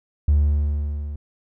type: tone with level ramp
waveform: triangle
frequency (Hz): 73.42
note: D2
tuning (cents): 0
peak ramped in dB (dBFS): -9 to -26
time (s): 0.28-1.16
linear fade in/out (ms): 5
effects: tanh soft clip ceiling -9 dBFS

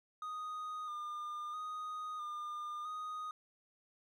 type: tone with vibrato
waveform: triangle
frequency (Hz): 1225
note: D#6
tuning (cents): -27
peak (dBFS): -38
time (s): 0.22-3.31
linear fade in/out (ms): 2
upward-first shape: square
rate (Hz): 0.76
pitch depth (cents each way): 26
effects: none

